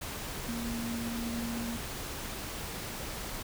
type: tone in noise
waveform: sine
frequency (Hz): 233.1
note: A#3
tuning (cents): 0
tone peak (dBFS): -34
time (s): 0.48-1.77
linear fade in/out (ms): 10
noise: pink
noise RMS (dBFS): -39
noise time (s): 0.01-3.43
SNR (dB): +2
effects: none